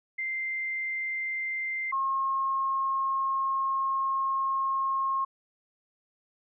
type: tone pair in turn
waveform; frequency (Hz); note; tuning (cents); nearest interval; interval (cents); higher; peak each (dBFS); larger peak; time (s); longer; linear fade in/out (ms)
sine; 2088 / 1077.1; C7 / C6; -4 / +50; major seventh; 1146; first; -29 / -25; second; 0.18-1.92 / 1.92-5.25; second; 10
effects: none